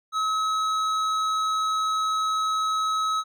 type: tone with hard clipping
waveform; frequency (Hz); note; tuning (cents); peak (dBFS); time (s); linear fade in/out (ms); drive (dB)
sine; 1284; E6; -46; -24; 0.12-3.24; 50; 10
effects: none